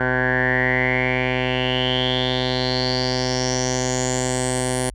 10% pulse tone with low-pass filter sweep, 127.2 Hz, C3, 48 cents flat, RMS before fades -21 dBFS, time 0-4.9 s, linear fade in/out 5 ms, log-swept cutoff 1500 to 9600 Hz, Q 8.1, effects added 50 Hz sine -36 dBFS peak until 4.94 s

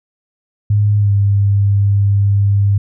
sine tone with pitch glide, 103.7 to 100.4 Hz, G#2 to G2, -2 to +42 cents, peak -9 dBFS, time 0.7-2.78 s, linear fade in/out 5 ms, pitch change -56 cents, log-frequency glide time 0.98-1.12 s, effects none

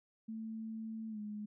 sine tone with pitch glide, 221.9 to 209.9 Hz, A3 to G#3, +15 to +19 cents, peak -40 dBFS, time 0.28-1.46 s, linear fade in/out 10 ms, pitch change -96 cents, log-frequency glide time 1.09-1.19 s, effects none

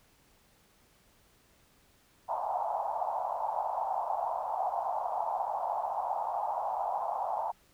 white band-pass noise, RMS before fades -33 dBFS, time 2.28-7.52 s, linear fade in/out 20 ms, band 690 to 900 Hz, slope 48 dB/octave, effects pink hiss -65 dBFS RMS until 7.73 s

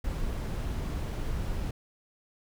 brown noise, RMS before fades -32 dBFS, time 0.04-1.71 s, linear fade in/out 5 ms, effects none

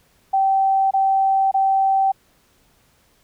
sine tone bursts, 775 Hz, G5, 20 cents flat, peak -14 dBFS, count 3, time 0.33-2.12 s, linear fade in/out 10 ms, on 580 ms, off 25 ms, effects pink hiss -59 dBFS RMS until 3.23 s

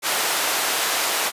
pink high-pass noise, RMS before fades -22 dBFS, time 0.02-1.32 s, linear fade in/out 50 ms, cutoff 670 Hz, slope 12 dB/octave, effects resampled to 32000 Hz

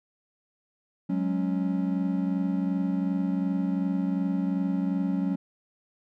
triangle chord, F# suspended second, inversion none, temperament equal, 185 / 207.7 / 277.2 Hz, F#3 / G#3 / C#4, 0 / 0 / 0 cents, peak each -25 / -30 / -27 dBFS, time 1.09-5.36 s, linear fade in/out 10 ms, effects none

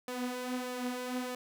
sawtooth tone with flanger, 250 Hz, B3, 21 cents sharp, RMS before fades -37 dBFS, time 0.08-1.35 s, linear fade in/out 2 ms, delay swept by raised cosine 1.7 to 6.1 ms, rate 1.6 Hz, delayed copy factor +0.55, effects none

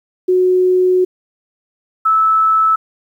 sine tone pair in turn, 367 / 1307.8 Hz, F#4 / E6, -14 / -14 cents, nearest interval octave + minor seventh, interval 2200 cents, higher second, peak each -9 dBFS, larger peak neither, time 0.28-1.05 / 2.05-2.76 s, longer first, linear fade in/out 10 ms, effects 8-bit

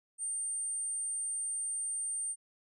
sine tone, 8810 Hz, C#9, 12 cents flat, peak -33 dBFS, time 0.18-2.36 s, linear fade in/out 50 ms, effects none

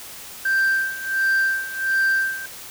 sine tone with tremolo, 1570 Hz, G6, 2 cents sharp, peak -13 dBFS, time 0.45-2.46 s, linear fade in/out 5 ms, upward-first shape sine, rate 1.4 Hz, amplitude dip 85%, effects tanh soft clip ceiling -15 dBFS + white hiss -38 dBFS RMS until 2.7 s

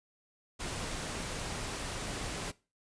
pink noise, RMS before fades -38 dBFS, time 0.59-2.52 s, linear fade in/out 20 ms, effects noise-tail reverb RT60 0.3 s tail -20 dB re dry + resampled to 22050 Hz

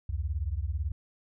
sine beating tone pair, 67.1 / 85.1 Hz, C2 / F2, +44 / -44 cents, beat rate 18 Hz, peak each -31 / -32 dBFS, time 0.09-0.92 s, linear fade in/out 5 ms, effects none

